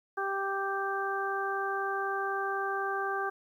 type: harmonic tone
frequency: 392 Hz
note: G4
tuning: in tune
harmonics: 1 / 2 / 3 / 4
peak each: -35 / -35 / -35 / -35 dBFS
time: 0.17-3.3 s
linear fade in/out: 10 ms
effects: 11-bit